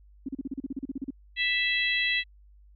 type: tone bursts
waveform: sine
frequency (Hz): 269.4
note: C#4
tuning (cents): -49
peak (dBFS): -29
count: 14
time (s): 0.26-1.106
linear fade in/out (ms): 5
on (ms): 27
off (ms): 36
type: harmonic tone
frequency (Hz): 659.3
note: E5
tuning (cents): 0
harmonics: 3 / 4 / 5 / 6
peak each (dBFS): -27 / -29 / -31 / -33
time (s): 1.36-2.24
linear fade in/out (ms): 50
effects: added 50 Hz sine -52 dBFS peak until 2.75 s